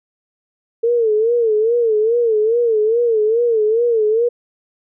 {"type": "tone with vibrato", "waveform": "sine", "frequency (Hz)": 451.4, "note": "A4", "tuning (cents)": 44, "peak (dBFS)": -12, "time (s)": [0.83, 4.29], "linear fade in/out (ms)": 10, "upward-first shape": "sine", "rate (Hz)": 2.4, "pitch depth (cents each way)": 110, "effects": []}